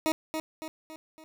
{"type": "tone with echo", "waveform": "20% pulse", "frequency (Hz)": 315.6, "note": "D#4", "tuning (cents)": 25, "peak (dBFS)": -19, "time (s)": [0.06, 0.12], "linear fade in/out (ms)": 0, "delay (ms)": 280, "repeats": 4, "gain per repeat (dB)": -6, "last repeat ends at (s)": 1.24, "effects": []}